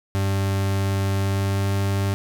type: tone with pitch glide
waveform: 40% pulse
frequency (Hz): 97.8 to 98.59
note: G2 to G2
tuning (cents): -4 to +10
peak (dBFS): -19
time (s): 0.15-2.14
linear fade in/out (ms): 0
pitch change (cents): +14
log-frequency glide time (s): 1.14-1.71
effects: none